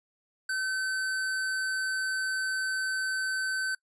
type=tone; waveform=square; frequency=1532 Hz; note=G6; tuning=40 cents flat; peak=-29 dBFS; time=0.49-3.75 s; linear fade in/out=5 ms; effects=noise-tail reverb RT60 0.1 s tail -24 dB re dry + resampled to 24000 Hz